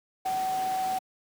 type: tone in noise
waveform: sine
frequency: 755 Hz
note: F#5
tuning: 35 cents sharp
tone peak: -26 dBFS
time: 0.25-0.99 s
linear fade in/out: 10 ms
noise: pink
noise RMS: -39 dBFS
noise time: 0.25-0.99 s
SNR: +10 dB
effects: high-pass 200 Hz 12 dB/octave